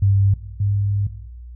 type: tone pair in turn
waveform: sine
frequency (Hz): 98.8 / 100.88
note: G2 / G#2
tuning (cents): +14 / -50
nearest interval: unison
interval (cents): 36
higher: second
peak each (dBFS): -12 / -16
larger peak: first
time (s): 0.02-0.34 / 0.6-1.07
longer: second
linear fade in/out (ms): 5
effects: noise-tail reverb RT60 0.8 s tail -17 dB re dry + added 60 Hz sine -34 dBFS peak until 1.55 s